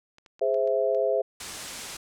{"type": "clicks", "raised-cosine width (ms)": 0.2, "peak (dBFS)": -34, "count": 6, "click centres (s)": [0.184, 0.262, 0.394, 0.544, 0.675, 0.948]}
{"type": "chord", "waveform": "sine", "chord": "Ab augmented", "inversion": "none", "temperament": "equal", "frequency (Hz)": [415.3, 523.3, 659.3], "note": ["Ab4", "C5", "E5"], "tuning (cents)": [0, 0, 0], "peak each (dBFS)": [-27, -25, -26], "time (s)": [0.41, 1.22], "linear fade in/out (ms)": 10}
{"type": "low-pass noise", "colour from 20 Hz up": "white", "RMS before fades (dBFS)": -39, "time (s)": [1.4, 1.97], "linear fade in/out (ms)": 5, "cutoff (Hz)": 9400, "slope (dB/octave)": 24}
{"effects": []}